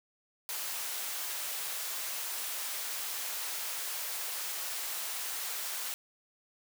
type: high-pass noise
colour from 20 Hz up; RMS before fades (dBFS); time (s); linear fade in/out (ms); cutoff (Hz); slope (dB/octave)
white; -37; 0.49-5.94; 0; 590; 12
effects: none